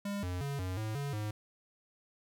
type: tone with pitch steps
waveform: square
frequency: 201.6 / 90 / 140.7 / 92.2 / 108.9 / 141.7 / 106 Hz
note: G3 / F#2 / C#3 / F#2 / A2 / C#3 / G#2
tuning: +49 / -47 / +26 / -6 / -17 / +38 / +36 cents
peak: -35 dBFS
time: 0.05-1.31 s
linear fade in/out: 5 ms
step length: 180 ms
effects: none